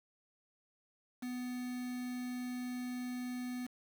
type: tone with quantisation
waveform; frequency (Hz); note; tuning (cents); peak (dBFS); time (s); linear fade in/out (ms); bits
triangle; 248.7; B3; +12; -36; 1.22-3.67; 10; 8
effects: none